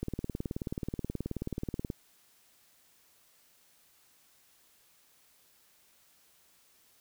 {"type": "click train", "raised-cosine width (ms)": 3, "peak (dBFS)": -21, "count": 36, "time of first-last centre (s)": [0.03, 1.902], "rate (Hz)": 18.7, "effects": ["white hiss -65 dBFS RMS until 7 s"]}